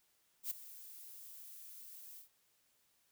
violet noise with ADSR envelope, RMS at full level -37 dBFS, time 0.43-2.29 s, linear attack 79 ms, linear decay 7 ms, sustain -16 dB, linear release 120 ms, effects white hiss -75 dBFS RMS until 3.11 s

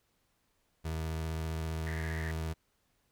30% pulse tone with vibrato, 80.2 Hz, E2, 47 cents flat, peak -31 dBFS, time 0.84-2.54 s, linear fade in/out 20 ms, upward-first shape sine, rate 15 Hz, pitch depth 18 cents each way
pink band-pass noise, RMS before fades -45 dBFS, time 1.87-2.31 s, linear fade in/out 0 ms, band 1700 to 2000 Hz, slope 96 dB/octave
effects pink hiss -75 dBFS RMS until 3.11 s

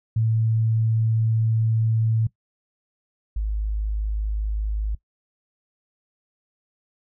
sine tone pair in turn, 111.9 / 52.54 Hz, A2 / G#1, +30 / +21 cents, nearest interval octave + minor second, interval 1309 cents, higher first, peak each -18 / -22 dBFS, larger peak first, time 0.16-2.27 / 3.36-4.95 s, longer first, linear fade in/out 5 ms, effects noise-tail reverb RT60 0.1 s tail -19 dB re dry

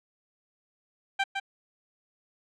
15% pulse tone with echo, 784 Hz, G5, in tune, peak -17 dBFS, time 1.19-1.24 s, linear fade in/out 10 ms, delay 160 ms, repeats 1, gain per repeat -5 dB, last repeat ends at 1.4 s, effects low-pass 4000 Hz 12 dB/octave

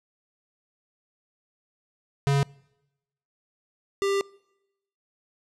square tone pair in turn, 140 / 396 Hz, C#3 / G4, +18 / +18 cents, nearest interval octave + tritone, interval 1800 cents, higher second, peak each -20 / -23 dBFS, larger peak first, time 2.27-2.43 / 4.02-4.21 s, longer second, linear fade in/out 0 ms, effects noise-tail reverb RT60 0.9 s tail -25 dB re dry + low-pass 8000 Hz 12 dB/octave

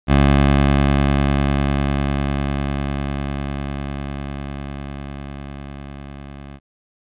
15% pulse tone with level ramp, 70 Hz, C#2, 18 cents sharp, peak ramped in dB -4 to -28 dBFS, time 0.07-6.6 s, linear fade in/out 50 ms, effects resampled to 8000 Hz

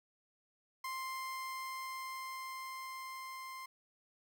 30% pulse tone with level ramp, 1049 Hz, C6, 4 cents sharp, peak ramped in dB -36 to -42 dBFS, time 0.84-3.66 s, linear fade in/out 5 ms, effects none

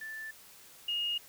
sine tone pair in turn, 1760 / 2855 Hz, A6 / F7, 0 / +37 cents, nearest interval minor sixth, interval 837 cents, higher second, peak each -39 / -30 dBFS, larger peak second, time 0.01-0.31 / 0.88-1.18 s, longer neither, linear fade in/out 5 ms, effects white hiss -55 dBFS RMS until 1.28 s

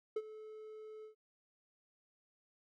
triangle tone with ADSR envelope, 432.9 Hz, A4, 28 cents flat, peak -30 dBFS, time 0.16-1.15 s, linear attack 6 ms, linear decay 46 ms, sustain -16 dB, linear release 110 ms, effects none

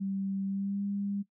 sine tone with pitch glide, 194.8 to 200.6 Hz, G3 to G3, -11 to +40 cents, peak -30 dBFS, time 0-1.23 s, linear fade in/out 20 ms, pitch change +51 cents, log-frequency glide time 0.46-0.83 s, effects noise-tail reverb RT60 0.1 s tail -18 dB re dry

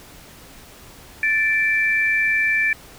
sine tone pair together, 1760 / 2341 Hz, A6 / D7, 0 / -6 cents, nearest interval perfect fourth, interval 494 cents, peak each -19 dBFS, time 1.23-2.73 s, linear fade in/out 2 ms, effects pink hiss -44 dBFS RMS until 2.98 s

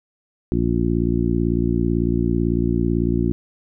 harmonic tone, 58 Hz, A#1, 8 cents flat, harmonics 1 / 2 / 3 / 4 / 5 / 6, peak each -24 / -24 / -24 / -24 / -24 / -24 dBFS, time 0.52-3.32 s, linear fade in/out 0 ms, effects none

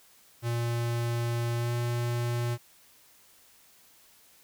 square tone with pitch glide, 118.1 to 119.61 Hz, A#2 to A#2, +23 to +45 cents, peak -28 dBFS, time 0.42-2.58 s, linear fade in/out 50 ms, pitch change +22 cents, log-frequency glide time 1.56-1.72 s, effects white hiss -59 dBFS RMS until 4.43 s

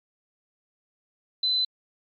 sine tone, 4027 Hz, B7, 33 cents sharp, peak -21 dBFS, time 1.43-1.65 s, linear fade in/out 5 ms, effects MP3 64 kbps

